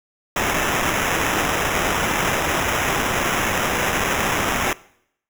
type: noise with sample-and-hold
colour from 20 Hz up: violet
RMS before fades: -21 dBFS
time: 0.36-4.73 s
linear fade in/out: 2 ms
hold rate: 4410 Hz
effects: noise-tail reverb RT60 0.7 s tail -21 dB re dry